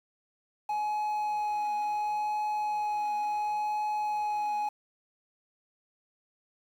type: tone with vibrato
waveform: triangle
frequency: 841 Hz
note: G#5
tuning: 22 cents sharp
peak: -26 dBFS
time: 0.69-4.69 s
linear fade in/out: 5 ms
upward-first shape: triangle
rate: 0.71 Hz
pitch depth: 10 cents each way
effects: 9-bit